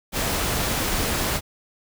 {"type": "noise", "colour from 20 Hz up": "pink", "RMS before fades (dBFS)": -24, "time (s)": [0.12, 1.41], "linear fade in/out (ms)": 50, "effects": []}